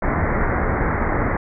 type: low-pass noise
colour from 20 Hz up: pink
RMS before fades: -20 dBFS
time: 0.02-1.37 s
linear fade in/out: 5 ms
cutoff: 2100 Hz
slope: 96 dB/octave
effects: none